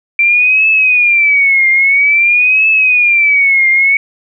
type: tone with vibrato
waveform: sine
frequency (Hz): 2349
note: D7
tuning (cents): 0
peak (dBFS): -6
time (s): 0.19-3.97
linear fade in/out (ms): 2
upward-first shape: triangle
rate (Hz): 0.5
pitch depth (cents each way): 190
effects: none

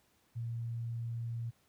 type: tone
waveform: sine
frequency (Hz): 116.54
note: A#2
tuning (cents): 0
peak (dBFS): -35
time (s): 0.35-1.51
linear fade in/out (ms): 20
effects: pink hiss -71 dBFS RMS until 1.68 s + high-pass 60 Hz 12 dB/octave

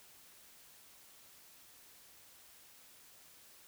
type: silence
effects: white hiss -60 dBFS RMS until 3.67 s

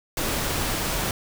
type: noise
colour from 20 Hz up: pink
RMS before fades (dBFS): -26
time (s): 0.17-1.11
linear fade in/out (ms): 2
effects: none

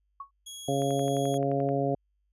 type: tone with exponential decay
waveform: sine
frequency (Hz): 1108.7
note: C#6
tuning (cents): 0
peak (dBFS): -33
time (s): 0.2-0.31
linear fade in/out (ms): 5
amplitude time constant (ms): 23
type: tone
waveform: 20% pulse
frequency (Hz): 3322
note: G#7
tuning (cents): 0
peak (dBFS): -35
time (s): 0.46-1.38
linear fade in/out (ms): 10
type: harmonic tone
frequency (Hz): 138.59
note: C#3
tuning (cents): 0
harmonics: 1 / 2 / 3 / 4 / 5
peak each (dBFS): -31 / -31 / -31 / -31 / -31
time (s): 0.68-1.95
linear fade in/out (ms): 5
type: click train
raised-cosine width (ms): 0.5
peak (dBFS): -31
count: 11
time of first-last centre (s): 0.82-1.69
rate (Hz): 11.5
effects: added 50 Hz sine -70 dBFS peak until 2.32 s + resampled to 32000 Hz

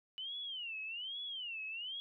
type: tone with vibrato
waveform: sine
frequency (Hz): 2951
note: F#7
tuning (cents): -5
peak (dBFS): -40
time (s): 0.18-2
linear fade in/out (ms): 0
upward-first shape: sine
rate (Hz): 1.2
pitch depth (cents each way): 240
effects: none

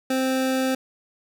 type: tone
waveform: 25% pulse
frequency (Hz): 261.6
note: C4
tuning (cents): 0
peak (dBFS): -17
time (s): 0.1-0.75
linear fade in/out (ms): 5
effects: none

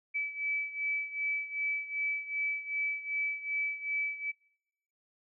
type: beating tone pair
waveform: sine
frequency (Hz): 2300 / 2302.6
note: D7 / D7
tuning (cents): -37 / -35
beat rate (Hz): 2.6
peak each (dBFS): -33 / -37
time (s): 0.14-4.32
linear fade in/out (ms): 20
effects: noise-tail reverb RT60 0.8 s tail -26 dB re dry

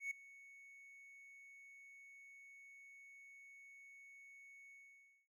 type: tone with ADSR envelope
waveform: triangle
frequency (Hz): 2217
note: C#7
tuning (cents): 0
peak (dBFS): -36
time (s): 0-5.28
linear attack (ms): 110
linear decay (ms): 5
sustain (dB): -20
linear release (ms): 560
effects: none

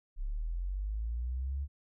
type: linear sweep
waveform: sine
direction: up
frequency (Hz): 32.7 to 71.6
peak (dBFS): -32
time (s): 0.16-1.68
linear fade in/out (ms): 50
effects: none

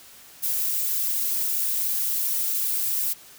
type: noise with flanger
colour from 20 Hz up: violet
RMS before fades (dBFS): -25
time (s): 0.42-3.14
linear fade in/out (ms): 20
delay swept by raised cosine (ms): 1.7 to 5.7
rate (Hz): 2.7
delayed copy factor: +0.85
effects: white hiss -48 dBFS RMS until 3.38 s

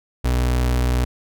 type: tone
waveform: 35% pulse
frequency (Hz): 61.74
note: B1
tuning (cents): 0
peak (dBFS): -15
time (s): 0.24-1.05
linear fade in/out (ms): 10
effects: none

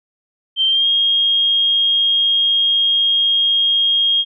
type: tone with pitch glide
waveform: sine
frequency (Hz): 3134 to 3248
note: G7 to G#7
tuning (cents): -1 to -39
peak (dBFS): -12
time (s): 0.56-4.25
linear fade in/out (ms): 50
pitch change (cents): +62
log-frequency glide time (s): 0.68-0.87
effects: none

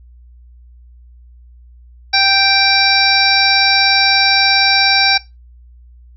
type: harmonic tone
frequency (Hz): 783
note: G5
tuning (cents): -2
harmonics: 1 / 2 / 3 / 5 / 6 / 7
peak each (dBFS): -17 / -17 / -17 / -17 / -17 / -17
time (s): 2.13-5.18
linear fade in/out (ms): 10
effects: noise-tail reverb RT60 0.2 s tail -17 dB re dry + added 60 Hz sine -39 dBFS peak until 6.16 s

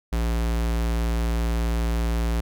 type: tone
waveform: square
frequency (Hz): 57.4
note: A#1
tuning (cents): -26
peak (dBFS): -22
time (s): 0.12-2.41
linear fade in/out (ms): 10
effects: none

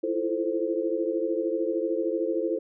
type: chord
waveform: sine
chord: F major seventh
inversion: third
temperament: equal with one note detuned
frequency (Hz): 329.6 / 342.8 / 440 / 523.3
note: E4 / F4 / A4 / C5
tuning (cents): 0 / -32 / 0 / 0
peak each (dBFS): -30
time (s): 0.03-2.59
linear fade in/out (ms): 10
effects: none

